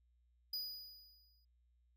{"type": "tone with exponential decay", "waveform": "square", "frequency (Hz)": 4936, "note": "D#8", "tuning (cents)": -15, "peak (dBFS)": -38, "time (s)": [0.53, 1.45], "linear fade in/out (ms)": 5, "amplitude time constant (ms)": 200, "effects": ["added 60 Hz sine -70 dBFS peak until 1.96 s"]}